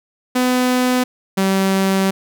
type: tone pair in turn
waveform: sawtooth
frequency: 251.5 / 192.59 Hz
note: B3 / G3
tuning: +32 / -30 cents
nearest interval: perfect fourth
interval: 462 cents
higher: first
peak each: -10 dBFS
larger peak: neither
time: 0.35-1.04 / 1.37-2.11 s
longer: second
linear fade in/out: 10 ms
effects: none